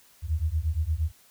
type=beating tone pair; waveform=sine; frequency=74.8 / 83.4 Hz; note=D2 / E2; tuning=+32 / +21 cents; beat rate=8.6 Hz; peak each=-27 dBFS; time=0.22-1.12 s; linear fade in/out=50 ms; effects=white hiss -58 dBFS RMS until 1.3 s